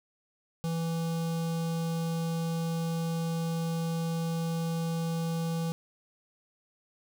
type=tone with notch filter; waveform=square; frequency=165.3 Hz; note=E3; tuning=5 cents sharp; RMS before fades=-31 dBFS; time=0.64-5.72 s; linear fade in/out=0 ms; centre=1900 Hz; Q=1.2; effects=none